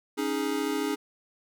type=chord; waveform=square; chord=C# suspended second; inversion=none; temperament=equal; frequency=277.2 / 311.1 / 415.3 Hz; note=C#4 / D#4 / G#4; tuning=0 / 0 / 0 cents; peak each=-32 dBFS; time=0.17-0.96 s; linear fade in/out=20 ms; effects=none